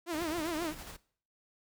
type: tone with vibrato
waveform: sawtooth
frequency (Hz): 326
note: E4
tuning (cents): -19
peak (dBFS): -29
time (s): 0.06-0.74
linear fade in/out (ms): 50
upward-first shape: triangle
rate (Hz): 7.5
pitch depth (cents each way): 160
type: noise with tremolo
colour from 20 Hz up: pink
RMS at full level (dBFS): -45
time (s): 0.12-0.97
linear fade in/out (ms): 20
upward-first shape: square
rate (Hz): 12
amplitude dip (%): 35
effects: noise-tail reverb RT60 0.5 s tail -19 dB re dry